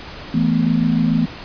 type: chord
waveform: sine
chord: E suspended fourth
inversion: none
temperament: equal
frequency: 164.81 / 220 / 246.9 Hz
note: E3 / A3 / B3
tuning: 0 / 0 / 0 cents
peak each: -18 dBFS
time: 0.34-1.26 s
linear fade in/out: 5 ms
effects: pink hiss -34 dBFS RMS until 1.44 s + resampled to 11025 Hz